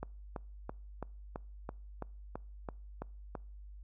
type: click train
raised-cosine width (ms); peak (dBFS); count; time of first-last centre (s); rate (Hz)
1; -25; 11; 0.03-3.352; 3.01
effects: noise-tail reverb RT60 0.5 s tail -26 dB re dry + added 50 Hz sine -47 dBFS peak until 3.83 s